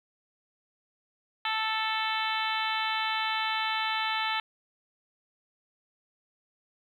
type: harmonic tone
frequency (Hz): 440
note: A4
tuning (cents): 0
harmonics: 2 / 3 / 4 / 5 / 6 / 7 / 8 / 9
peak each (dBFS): -32 / -34 / -35 / -36 / -37 / -37 / -38 / -39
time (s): 1.45-4.4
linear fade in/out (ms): 2
effects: 10-bit